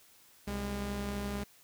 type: tone pair together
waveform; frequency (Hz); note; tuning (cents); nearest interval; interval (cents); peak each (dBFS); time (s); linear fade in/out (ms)
sawtooth; 63.89 / 203; C2 / G#3; -41 / -39; octave + minor sixth; 2002; -35 / -32; 0.47-1.44; 10
effects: white hiss -61 dBFS RMS until 1.63 s